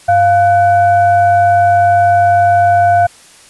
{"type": "tone with frequency modulation", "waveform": "sine", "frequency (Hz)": 698, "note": "F5", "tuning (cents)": -1, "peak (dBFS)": -6, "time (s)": [0.08, 3.07], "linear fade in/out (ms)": 10, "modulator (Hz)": 798, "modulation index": 0.44, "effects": ["white hiss -41 dBFS RMS until 3.49 s", "resampled to 24000 Hz"]}